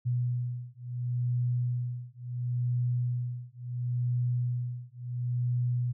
sine beating tone pair, 122.3 / 123.02 Hz, B2 / B2, -16 / -6 cents, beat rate 0.72 Hz, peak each -31 dBFS, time 0.05-5.93 s, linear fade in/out 20 ms, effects none

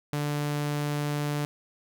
sawtooth tone, 146.83 Hz, D3, in tune, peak -23 dBFS, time 0.13-1.45 s, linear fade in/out 0 ms, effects none

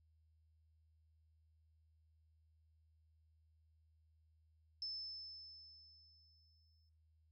sine tone with exponential decay, 5260 Hz, E8, 5 cents flat, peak -40 dBFS, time 4.82-6.89 s, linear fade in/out 1 ms, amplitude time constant 450 ms, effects noise-tail reverb RT60 0.4 s tail -20 dB re dry + added 79 Hz sine -70 dBFS peak until 7.31 s

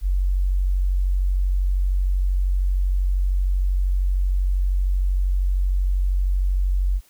sine tone, 46.44 Hz, F#1, 7 cents sharp, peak -17 dBFS, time 0.01-7.01 s, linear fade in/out 50 ms, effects white hiss -57 dBFS RMS until 7.09 s

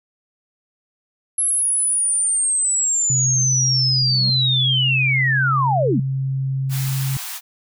sine linear sweep, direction down, 11070 to 164.81 Hz, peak -16 dBFS, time 1.38-6 s, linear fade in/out 5 ms
sine tone with pitch glide, 129.6 to 134.17 Hz, C3 to C3, -16 to +44 cents, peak -19 dBFS, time 3.1-7.17 s, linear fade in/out 2 ms, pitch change +60 cents, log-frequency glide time 4.51-5.58 s
triangle tone with exponential growth, 196 Hz, G3, in tune, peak -22 dBFS, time 3.84-4.3 s, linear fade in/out 2 ms, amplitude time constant 100 ms
white high-pass noise, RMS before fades -30 dBFS, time 6.69-7.41 s, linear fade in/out 50 ms, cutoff 700 Hz, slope 96 dB/octave
effects none

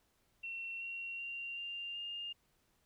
sine tone with pitch steps, 2716 / 2741 / 2767 / 2792 / 2818 Hz, F7 / F7 / F7 / F7 / F7, -49 / -33 / -17 / -1 / +15 cents, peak -40 dBFS, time 0.43-2.33 s, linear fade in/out 10 ms, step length 380 ms, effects pink hiss -75 dBFS RMS until 2.85 s

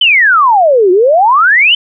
sine exponential two-way sweep, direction down then up, 3121 to 350 to 3121 Hz, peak -4 dBFS, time 0.01-1.75 s, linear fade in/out 5 ms, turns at 0.91 s, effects none

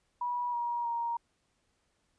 sine tone with pitch steps, 972 / 952 / 937 Hz, B5 / A#5 / A#5, -28 / +36 / +9 cents, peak -30 dBFS, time 0.21-1.17 s, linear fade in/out 5 ms, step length 320 ms, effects pink hiss -75 dBFS RMS until 2.18 s + resampled to 22050 Hz

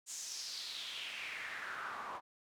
pink noise with band-pass filter sweep, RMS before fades -44 dBFS, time 0.06-2.21 s, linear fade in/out 50 ms, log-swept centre 7400 to 950 Hz, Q 3.6, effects none

